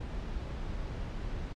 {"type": "noise", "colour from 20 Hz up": "brown", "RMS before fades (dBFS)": -37, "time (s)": [0, 1.53], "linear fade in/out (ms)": 10, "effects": ["low-pass 5000 Hz 12 dB/octave", "AAC 64 kbps"]}